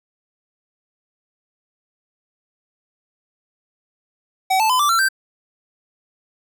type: tone with pitch steps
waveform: square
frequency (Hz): 759 / 876.9 / 1013.1 / 1170.5 / 1352.4 / 1562.5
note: F#5 / A5 / B5 / D6 / E6 / G6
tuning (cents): +44 / -6 / +44 / -6 / +44 / -6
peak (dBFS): -15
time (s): 4.5-5.088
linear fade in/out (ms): 10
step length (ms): 98
effects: none